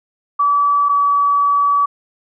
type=tone pair in turn; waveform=sine; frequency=1150 / 1143.4 Hz; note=D6 / D6; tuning=-37 / -47 cents; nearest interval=unison; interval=10 cents; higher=first; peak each=-11 dBFS; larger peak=neither; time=0.39-0.89 / 0.89-1.86 s; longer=second; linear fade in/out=10 ms; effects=none